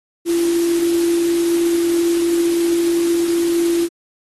sine tone in noise, 339.9 Hz, F4, 47 cents flat, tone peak -14 dBFS, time 0.25-3.89 s, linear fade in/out 50 ms, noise white, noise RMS -29 dBFS, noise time 0.25-3.89 s, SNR +12 dB, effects AAC 32 kbps

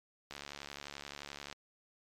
click train, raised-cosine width 0.2 ms, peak -26 dBFS, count 88, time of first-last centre 0.31-1.527 s, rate 71.5 Hz, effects MP3 96 kbps

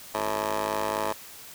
15% pulse ring-modulated tone, 103.83 Hz, G#2, in tune, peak -17 dBFS, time 0.14-1.13 s, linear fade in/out 10 ms, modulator 756 Hz, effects white hiss -45 dBFS RMS until 1.54 s

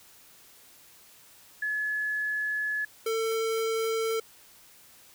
sine / square tone pair in turn, 1707 / 448.1 Hz, G#6 / A4, +47 / +32 cents, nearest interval octave + major seventh, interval 2315 cents, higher first, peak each -27 dBFS, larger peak neither, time 1.62-2.85 / 3.06-4.2 s, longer first, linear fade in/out 5 ms, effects white hiss -55 dBFS RMS until 5.14 s

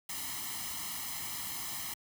white noise with comb filter, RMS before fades -39 dBFS, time 0.09-1.94 s, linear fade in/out 5 ms, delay 0.98 ms, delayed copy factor +0.9, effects high-pass 60 Hz 12 dB/octave

